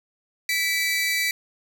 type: tone pair together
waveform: sawtooth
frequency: 1975.5 / 2303 Hz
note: B6 / D7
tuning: 0 / -34 cents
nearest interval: minor third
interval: 266 cents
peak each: -21 / -21 dBFS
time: 0.49-1.31 s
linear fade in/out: 2 ms
effects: none